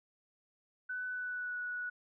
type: tone with pitch glide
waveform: sine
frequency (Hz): 1499 to 1469.8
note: F#6 to F#6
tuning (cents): +22 to -12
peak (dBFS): -36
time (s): 0.89-1.9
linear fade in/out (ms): 10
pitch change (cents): -34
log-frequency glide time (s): 1.08-1.57
effects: none